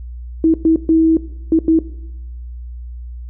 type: tone bursts at uneven times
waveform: sine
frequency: 323.1 Hz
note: E4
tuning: 35 cents flat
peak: -8 dBFS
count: 5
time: 0.44-0.54 / 0.65-0.76 / 0.89-1.17 / 1.52-1.59 / 1.68-1.79 s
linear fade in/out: 2 ms
effects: noise-tail reverb RT60 0.9 s tail -18 dB re dry + added 60 Hz sine -27 dBFS peak until 3.29 s

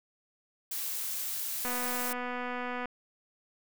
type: noise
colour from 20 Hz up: blue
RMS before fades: -35 dBFS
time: 0.71-2.13 s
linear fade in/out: 5 ms
type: click train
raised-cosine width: 0.5 ms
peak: -22 dBFS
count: 299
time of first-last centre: 1.65-2.856 s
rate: 247 Hz
effects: none

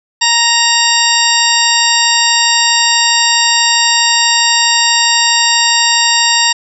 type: harmonic tone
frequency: 932.3 Hz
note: A#5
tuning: in tune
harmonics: 1 / 2 / 3 / 4 / 5 / 6 / 8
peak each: -16 / -16 / -16 / -16 / -16 / -16 / -16 dBFS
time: 0.21-6.53 s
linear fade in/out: 10 ms
effects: none

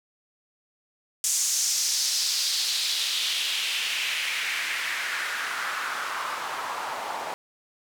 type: noise with band-pass filter sweep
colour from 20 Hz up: white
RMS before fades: -28 dBFS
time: 1.24-7.34 s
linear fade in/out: 0 ms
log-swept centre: 7100 to 790 Hz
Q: 2.4
effects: none

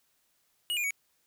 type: tone with pitch steps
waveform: square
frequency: 2897 / 2422 / 2249 Hz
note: F#7 / D#7 / C#7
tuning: -37 / -47 / +24 cents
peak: -29 dBFS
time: 0.7-0.907 s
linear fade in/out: 0 ms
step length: 69 ms
effects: white hiss -72 dBFS RMS until 1.26 s

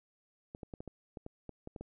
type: clicks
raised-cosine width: 2 ms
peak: -30 dBFS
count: 11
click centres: 0.549 / 0.632 / 0.738 / 0.805 / 0.877 / 1.172 / 1.264 / 1.493 / 1.674 / 1.762 / 1.81 s
effects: none

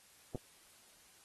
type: clicks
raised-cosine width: 2 ms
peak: -27 dBFS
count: 2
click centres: 0.348 / 0.356 s
effects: white hiss -63 dBFS RMS until 1.24 s + AAC 32 kbps

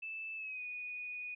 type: tone with pitch glide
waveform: sine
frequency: 2634 to 2472 Hz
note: E7 to D#7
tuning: -2 to -12 cents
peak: -40 dBFS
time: 0.02-1.35 s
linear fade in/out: 10 ms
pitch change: -110 cents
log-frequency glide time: 0.36-0.63 s
effects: none

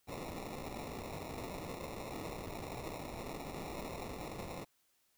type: noise with sample-and-hold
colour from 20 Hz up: blue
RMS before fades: -44 dBFS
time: 0.07-4.65 s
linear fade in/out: 20 ms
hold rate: 1575 Hz
effects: white hiss -75 dBFS RMS until 5.17 s

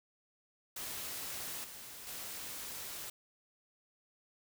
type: noise with level steps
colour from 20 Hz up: white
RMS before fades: -42 / -49 / -44 dBFS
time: 0.76-3.1 s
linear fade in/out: 5 ms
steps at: 1.64 / 2.07 s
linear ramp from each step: 2 ms
effects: none

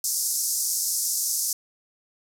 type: band-pass noise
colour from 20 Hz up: pink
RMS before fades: -26 dBFS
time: 0.04-1.53 s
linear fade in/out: 2 ms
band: 5200 to 14000 Hz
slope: 48 dB/octave
effects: none

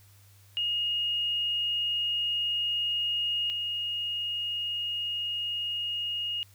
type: tone pair in turn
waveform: sine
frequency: 2861 / 2861 Hz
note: F7 / F7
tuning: +41 / +41 cents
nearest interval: unison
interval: 0 cents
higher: neither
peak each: -26 / -29 dBFS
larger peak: first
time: 0.57-3.5 / 3.5-6.43 s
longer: neither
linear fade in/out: 0 ms
effects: added 99 Hz sine -55 dBFS peak until 6.54 s + white hiss -61 dBFS RMS until 6.54 s

